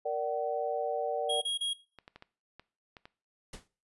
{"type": "chord", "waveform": "sine", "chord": "Bb augmented", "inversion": "none", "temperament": "equal with one note detuned", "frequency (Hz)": [466.2, 587.3, 757.7], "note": ["Bb4", "D5", "F#5"], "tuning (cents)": [0, 0, 41], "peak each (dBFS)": [-34, -33, -35], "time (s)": [0.05, 1.41], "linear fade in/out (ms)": 10}
{"type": "tone bursts", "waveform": "square", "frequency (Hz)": 3285, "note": "G#7", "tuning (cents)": -20, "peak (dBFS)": -30, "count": 3, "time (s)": [1.29, 1.736], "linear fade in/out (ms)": 10, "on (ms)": 130, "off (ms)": 28}
{"type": "clicks", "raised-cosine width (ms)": 0.3, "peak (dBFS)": -32, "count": 7, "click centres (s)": [1.987, 2.079, 2.16, 2.224, 2.596, 2.968, 3.055]}
{"type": "noise with exponential decay", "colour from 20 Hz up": "pink", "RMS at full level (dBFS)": -40, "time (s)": [3.53, 3.68], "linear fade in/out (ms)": 5, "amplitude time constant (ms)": 32}
{"effects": ["noise-tail reverb RT60 0.4 s tail -20 dB re dry", "resampled to 24000 Hz"]}